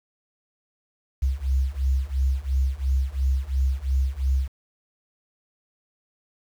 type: beating tone pair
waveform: sine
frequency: 64.9 / 67.8 Hz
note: C2 / C#2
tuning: -13 / -38 cents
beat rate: 2.9 Hz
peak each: -24 / -23 dBFS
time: 1.22-4.48 s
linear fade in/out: 10 ms
effects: 8-bit